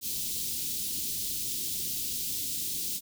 white band-stop noise, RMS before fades -33 dBFS, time 0.01-3.01 s, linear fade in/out 50 ms, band 340 to 3300 Hz, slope 24 dB/octave, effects none

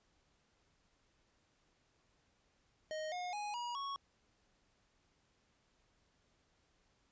square tone with pitch steps, 622.3 / 719 / 830.7 / 959.7 / 1108.8 Hz, D#5 / F#5 / G#5 / B5 / C#6, 0 / -50 / 0 / -50 / 0 cents, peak -40 dBFS, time 2.91-3.96 s, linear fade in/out 0 ms, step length 210 ms, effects pink hiss -75 dBFS RMS until 7.11 s + resampled to 16000 Hz

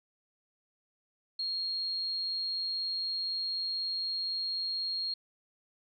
sine tone, 4259 Hz, C8, 30 cents sharp, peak -31 dBFS, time 1.39-5.14 s, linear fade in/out 5 ms, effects none

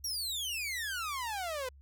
sawtooth exponential sweep, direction down, 5780 to 493.9 Hz, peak -31 dBFS, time 0.04-1.69 s, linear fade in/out 5 ms, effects added 69 Hz sine -53 dBFS peak until 1.81 s

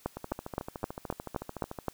two click trains, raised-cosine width 1 ms, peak -23 / -16 dBFS, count 23 / 8, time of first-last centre 0.17-1.788 / 0.06-1.883 s, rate 13.6 / 3.84 Hz, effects white hiss -59 dBFS RMS until 1.93 s

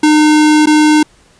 square tone with dropouts, 304.5 Hz, D#4, 37 cents flat, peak -6 dBFS, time 0.03-1.03 s, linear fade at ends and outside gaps 5 ms, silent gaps 0.659-0.67 s, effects pink hiss -48 dBFS RMS until 1.39 s + resampled to 22050 Hz

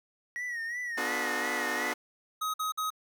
triangle tone with vibrato, 1900 Hz, A#6, 33 cents sharp, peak -31 dBFS, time 0.36-1.92 s, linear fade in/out 0 ms, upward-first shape sine, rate 2.8 Hz, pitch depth 77 cents each way
10% pulse chord, B diminished seventh, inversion none, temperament just, 246.9 / 296.3 / 355.6 / 426.7 Hz, B3 / D4 / F4 / Ab4, 0 / +15 / +31 / +47 cents, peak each -29 dBFS, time 0.97-1.94 s, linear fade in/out 10 ms
square tone bursts, 1264 Hz, D#6, 27 cents sharp, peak -30 dBFS, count 3, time 2.41-2.904 s, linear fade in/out 10 ms, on 130 ms, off 52 ms
effects none

